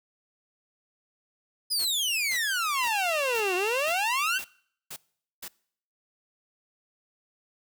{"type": "exponential two-way sweep", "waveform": "sawtooth", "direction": "down then up", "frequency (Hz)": [5090, 352.1, 1597], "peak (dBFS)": -22, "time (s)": [1.7, 4.39], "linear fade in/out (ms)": 20, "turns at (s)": 3.55}
{"type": "noise bursts", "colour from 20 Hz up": "white", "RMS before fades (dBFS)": -39, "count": 8, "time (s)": [1.79, 5.482], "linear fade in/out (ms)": 5, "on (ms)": 59, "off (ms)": 460}
{"type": "tone", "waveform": "sine", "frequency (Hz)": 2733, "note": "F7", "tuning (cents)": -38, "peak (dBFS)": -29, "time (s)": [2.74, 4.43], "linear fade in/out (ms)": 50}
{"effects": ["noise-tail reverb RT60 0.6 s tail -23 dB re dry"]}